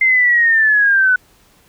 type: linear sweep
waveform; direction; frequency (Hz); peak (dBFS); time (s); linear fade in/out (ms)
sine; down; 2093 to 1480; -9; 0.01-1.16; 5
effects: pink hiss -52 dBFS RMS until 1.68 s